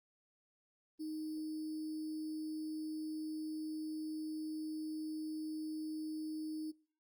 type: tone with sample-and-hold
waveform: sine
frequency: 311.1 Hz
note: D#4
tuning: in tune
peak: -39 dBFS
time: 0.99-6.72 s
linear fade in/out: 20 ms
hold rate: 4900 Hz
effects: noise-tail reverb RT60 0.5 s tail -24 dB re dry + Opus 32 kbps